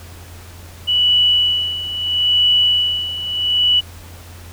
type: tone with tremolo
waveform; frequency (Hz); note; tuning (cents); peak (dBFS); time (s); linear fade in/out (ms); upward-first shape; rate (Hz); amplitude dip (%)
sine; 2953; F#7; -4; -10; 0.87-3.81; 20; sine; 0.76; 75
effects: added 86 Hz sine -36 dBFS peak until 4.52 s + pink hiss -41 dBFS RMS until 4.52 s